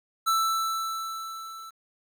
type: tone with level ramp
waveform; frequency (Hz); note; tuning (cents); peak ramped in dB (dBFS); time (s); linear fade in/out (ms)
square; 1324; E6; +7; -21 to -41; 0.26-1.71; 20
effects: 10-bit